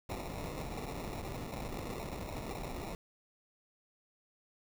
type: noise with sample-and-hold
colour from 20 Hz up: pink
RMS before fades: -41 dBFS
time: 0.09-2.95 s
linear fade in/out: 2 ms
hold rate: 1575 Hz
effects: none